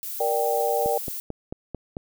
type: noise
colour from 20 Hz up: violet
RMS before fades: -33 dBFS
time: 0.03-1.2 s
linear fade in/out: 0 ms
type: chord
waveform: sine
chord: G minor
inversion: first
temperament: just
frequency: 470.4 / 588 / 784 Hz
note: Bb4 / D5 / G5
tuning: +16 / +2 / 0 cents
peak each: -25 / -26 / -25 dBFS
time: 0.2-0.98 s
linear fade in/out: 5 ms
type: click train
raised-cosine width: 2 ms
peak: -18 dBFS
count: 6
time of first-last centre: 0.86-1.969 s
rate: 4.51 Hz
effects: none